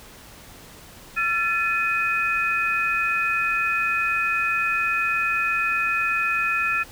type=tone cluster; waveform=sine; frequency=1357 / 1742 / 2506 Hz; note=E6 / A6 / D#7; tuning=+50 / -18 / +12 cents; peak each=-25 / -26 / -23 dBFS; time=1.16-6.84 s; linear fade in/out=20 ms; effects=pink hiss -45 dBFS RMS until 6.91 s